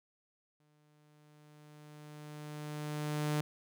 sawtooth tone with exponential growth, 150 Hz, D3, 37 cents sharp, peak -26 dBFS, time 0.6-3.41 s, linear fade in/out 2 ms, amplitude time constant 610 ms, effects none

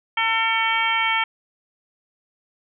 harmonic tone, 450.2 Hz, A4, 40 cents sharp, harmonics 2 / 3 / 4 / 5 / 6 / 7, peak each -24 / -26 / -28 / -22 / -31 / -27 dBFS, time 0.17-1.24 s, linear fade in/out 5 ms, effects none

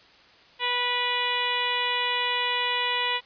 harmonic tone, 490 Hz, B4, 14 cents flat, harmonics 1 / 2 / 3 / 4 / 5 / 6 / 7 / 8, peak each -36 / -29 / -39 / -30 / -32 / -30 / -32 / -37 dBFS, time 0.59-3.21 s, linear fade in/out 50 ms, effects white hiss -54 dBFS RMS until 3.25 s + resampled to 11025 Hz

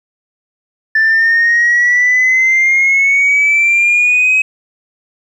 sine exponential sweep, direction up, 1760 to 2549 Hz, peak -6 dBFS, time 0.95-4.42 s, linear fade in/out 5 ms, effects tanh soft clip ceiling -5 dBFS + 8-bit

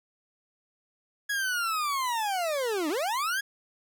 40% pulse linear two-way sweep, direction down then up, 1677 to 285.6 to 1677 Hz, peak -26 dBFS, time 1.29-3.41 s, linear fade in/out 10 ms, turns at 2.89 s, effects none

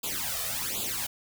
white noise with flanger, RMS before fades -32 dBFS, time 0.03-1.07 s, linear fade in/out 10 ms, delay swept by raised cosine 0.26 to 1.66 ms, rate 1.3 Hz, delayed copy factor +1, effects none

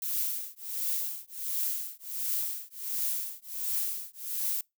violet noise with tremolo, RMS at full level -29 dBFS, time 0.02-4.61 s, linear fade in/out 2 ms, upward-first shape triangle, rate 1.4 Hz, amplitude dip 100%, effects noise-tail reverb RT60 0.2 s tail -25 dB re dry

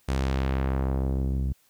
sawtooth tone with low-pass filter sweep, 66.5 Hz, C2, 29 cents sharp, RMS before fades -26 dBFS, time 0.08-1.53 s, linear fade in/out 10 ms, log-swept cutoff 9700 to 160 Hz, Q 0.78, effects white hiss -64 dBFS RMS until 1.69 s

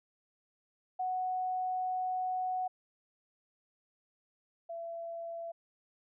sine tone pair in turn, 740 / 672.3 Hz, F#5 / E5, 0 / +34 cents, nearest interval major second, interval 166 cents, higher first, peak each -31 / -38 dBFS, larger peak first, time 0.99-2.68 / 4.69-5.52 s, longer first, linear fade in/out 10 ms, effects none

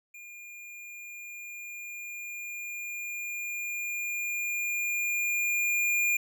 square tone with level ramp, 2415 Hz, D7, 48 cents sharp, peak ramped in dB -45 to -24 dBFS, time 0.14-6.17 s, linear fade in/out 5 ms, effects none

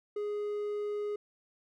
triangle tone, 415.3 Hz, G#4, in tune, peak -30 dBFS, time 0.16-1.16 s, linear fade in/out 5 ms, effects none

